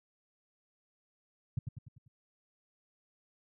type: tone with echo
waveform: sine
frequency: 123.4 Hz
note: B2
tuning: 1 cent flat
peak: -27 dBFS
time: 1.57-1.59 s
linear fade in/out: 5 ms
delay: 98 ms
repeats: 5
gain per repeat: -6 dB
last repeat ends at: 2.08 s
effects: none